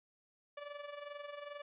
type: tone with amplitude modulation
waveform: sawtooth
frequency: 580 Hz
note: D5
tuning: 22 cents flat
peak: -38 dBFS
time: 0.57-1.62 s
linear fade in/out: 5 ms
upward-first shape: sine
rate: 22.4 Hz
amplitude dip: 65%
effects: resampled to 8000 Hz + 13-bit